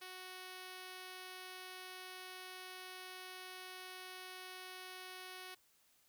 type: tone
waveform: 5% pulse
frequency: 370 Hz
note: F#4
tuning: in tune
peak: -37 dBFS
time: 0.01-5.55 s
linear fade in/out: 10 ms
effects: white hiss -72 dBFS RMS until 6.08 s